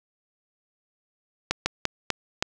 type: slowing click train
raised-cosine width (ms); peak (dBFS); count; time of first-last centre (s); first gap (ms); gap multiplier
0.2; -5; 5; 1.51-2.425; 150; 1.29
effects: none